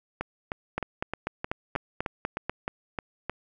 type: two click trains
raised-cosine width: 0.5 ms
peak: -13 / -15 dBFS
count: 8 / 11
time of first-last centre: 0.78-2.496 / 0.21-3.296 s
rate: 4.08 / 3.24 Hz
effects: none